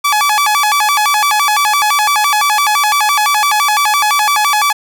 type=tone with vibrato; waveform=sawtooth; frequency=987.8 Hz; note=B5; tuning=in tune; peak=-6 dBFS; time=0.04-4.73 s; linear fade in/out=10 ms; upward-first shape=square; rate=5.9 Hz; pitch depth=270 cents each way; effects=none